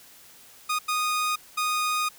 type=tone bursts at uneven times; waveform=sawtooth; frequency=1237 Hz; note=D#6; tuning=10 cents flat; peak=-20 dBFS; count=3; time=0.69-0.79 / 0.88-1.36 / 1.57-2.09 s; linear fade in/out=10 ms; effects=white hiss -51 dBFS RMS until 2.18 s

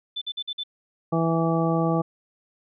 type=tone bursts; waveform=sine; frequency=3520 Hz; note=A7; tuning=in tune; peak=-27 dBFS; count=5; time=0.16-0.636 s; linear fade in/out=10 ms; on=56 ms; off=49 ms
type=harmonic tone; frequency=164.81 Hz; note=E3; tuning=in tune; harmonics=1 / 2 / 3 / 4 / 5 / 7; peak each=-23 / -26 / -28 / -29 / -30 / -31 dBFS; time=1.12-2.02 s; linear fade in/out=10 ms
effects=none

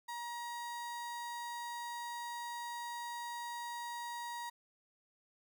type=tone; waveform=35% pulse; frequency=950 Hz; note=A#5; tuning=33 cents sharp; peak=-39 dBFS; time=0.08-4.5 s; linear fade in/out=10 ms; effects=none

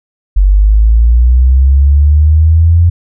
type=linear sweep; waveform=sine; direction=up; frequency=46.56 to 86.5 Hz; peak=-3 dBFS; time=0.36-2.9 s; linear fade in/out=10 ms; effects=none

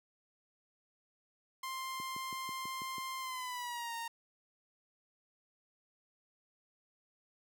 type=tone with pitch glide; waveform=sawtooth; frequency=1051 to 925.6 Hz; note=C6 to A#5; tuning=+7 to -13 cents; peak=-35 dBFS; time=1.63-4.08 s; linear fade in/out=5 ms; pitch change=-220 cents; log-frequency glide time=3.2-3.94 s
type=click train; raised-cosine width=3 ms; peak=-35 dBFS; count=7; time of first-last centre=2-2.982 s; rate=6.11 Hz
effects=high-pass 150 Hz 12 dB/octave

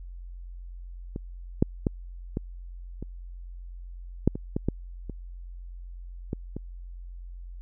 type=clicks; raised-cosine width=3 ms; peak=-20 / -6 / -10 / -15 / -23 / -6 / -19 / -13 / -11 / -23 / -16 / -20 dBFS; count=12; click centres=1.161 / 1.625 / 1.868 / 2.371 / 3.026 / 4.276 / 4.355 / 4.565 / 4.686 / 5.097 / 6.331 / 6.566 s; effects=added 44 Hz sine -38 dBFS peak until 7.61 s

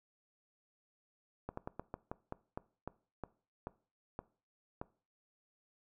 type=slowing click train; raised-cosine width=1 ms; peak=-26 dBFS; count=13; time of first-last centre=1.49-4.815 s; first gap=84 ms; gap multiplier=1.2; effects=noise-tail reverb RT60 0.4 s tail -20 dB re dry

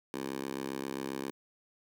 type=tone with high-pass filter; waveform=10% pulse; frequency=67.5 Hz; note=C#2; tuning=45 cents flat; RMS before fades=-38 dBFS; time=0.14-1.31 s; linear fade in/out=0 ms; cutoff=290 Hz; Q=1.3; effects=none

